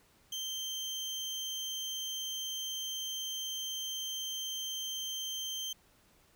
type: tone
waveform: 30% pulse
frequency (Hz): 3136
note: G7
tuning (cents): 0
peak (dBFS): -33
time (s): 0.32-5.73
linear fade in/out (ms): 5
effects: pink hiss -66 dBFS RMS until 6.35 s